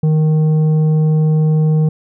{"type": "tone with tanh clipping", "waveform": "sine", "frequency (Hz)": 155.56, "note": "D#3", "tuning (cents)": 0, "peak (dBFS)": -11, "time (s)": [0.03, 1.89], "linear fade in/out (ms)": 5, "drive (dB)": 7, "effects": []}